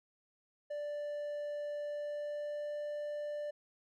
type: tone with pitch glide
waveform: triangle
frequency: 587.3 to 590.7 Hz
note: D5 to D5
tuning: 0 to +10 cents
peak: -35 dBFS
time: 0.7-3.51 s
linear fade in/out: 10 ms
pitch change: +10 cents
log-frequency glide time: 1.8-2.77 s
effects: none